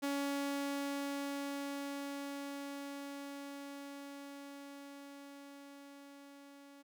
sawtooth tone with level ramp, 281 Hz, C#4, 24 cents sharp, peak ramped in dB -30 to -51 dBFS, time 0.02-6.83 s, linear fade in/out 20 ms, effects none

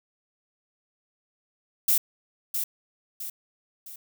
violet noise with echo, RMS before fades -21 dBFS, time 1.88-1.98 s, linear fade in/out 5 ms, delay 660 ms, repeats 3, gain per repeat -7 dB, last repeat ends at 3.96 s, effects none

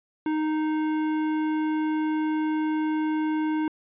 sine tone with tanh clipping, 310 Hz, D#4, 6 cents flat, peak -25 dBFS, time 0.26-3.68 s, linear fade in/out 2 ms, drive 15 dB, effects resampled to 8000 Hz

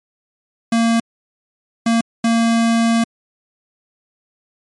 square tone bursts at uneven times, 229.7 Hz, A#3, 25 cents flat, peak -13 dBFS, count 3, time 0.72-1 / 1.86-2.01 / 2.24-3.04 s, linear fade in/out 5 ms, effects MP3 48 kbps

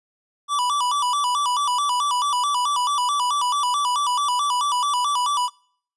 square tone with vibrato, 1068 Hz, C6, 35 cents sharp, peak -20 dBFS, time 0.48-5.5 s, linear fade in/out 50 ms, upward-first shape square, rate 4.6 Hz, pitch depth 140 cents each way, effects noise-tail reverb RT60 0.6 s tail -25 dB re dry + resampled to 24000 Hz

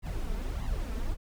brown noise with flanger, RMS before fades -32 dBFS, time 0.02-1.17 s, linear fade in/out 50 ms, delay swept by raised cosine 1 to 4.6 ms, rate 1.6 Hz, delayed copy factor +0.75, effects none

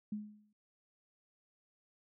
sine tone with exponential decay, 210.2 Hz, G#3, 21 cents sharp, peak -34 dBFS, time 0.12-0.53 s, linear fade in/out 5 ms, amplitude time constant 87 ms, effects none

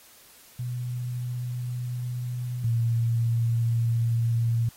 sine tone pair in turn, 123.47 / 116.28 Hz, B2 / A#2, 0 / -4 cents, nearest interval minor second, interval 104 cents, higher first, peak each -28 / -21 dBFS, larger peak second, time 0.59-2.64 / 2.64-4.69 s, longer neither, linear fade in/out 5 ms, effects white hiss -53 dBFS RMS until 4.76 s + AAC 48 kbps

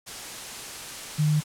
sine tone in noise, 151.8 Hz, D#3, 42 cents flat, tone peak -19 dBFS, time 1.18-1.41 s, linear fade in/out 20 ms, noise white, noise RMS -37 dBFS, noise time 0.06-1.44 s, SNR +15 dB, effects low-pass 10000 Hz 12 dB/octave

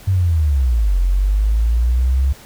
sine linear two-way sweep, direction down then up, 98 to 43.77 to 68.3 Hz, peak -12 dBFS, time 0.07-2.33 s, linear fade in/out 10 ms, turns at 0.99 s, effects pink hiss -42 dBFS RMS until 2.45 s

